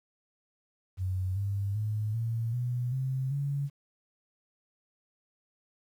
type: tone with pitch steps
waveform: sine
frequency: 93.1 / 99.78 / 106.94 / 114.62 / 122.85 / 131.66 / 141.11 Hz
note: F#2 / G2 / A2 / A#2 / B2 / C3 / C#3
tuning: +11 / +31 / -49 / -29 / -9 / +11 / +31 cents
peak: -28 dBFS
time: 0.97-3.7 s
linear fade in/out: 50 ms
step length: 390 ms
effects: 10-bit